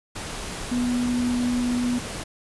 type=tone in noise; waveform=sine; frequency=244.8 Hz; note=B3; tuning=15 cents flat; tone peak=-21 dBFS; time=0.71-1.99 s; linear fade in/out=10 ms; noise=pink; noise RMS=-33 dBFS; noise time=0.15-2.24 s; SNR=+9 dB; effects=resampled to 24000 Hz